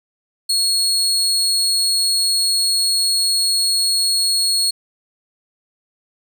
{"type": "tone", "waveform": "30% pulse", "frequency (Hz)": 4321, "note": "C#8", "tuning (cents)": -45, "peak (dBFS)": -12, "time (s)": [0.49, 4.71], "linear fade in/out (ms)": 10, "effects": []}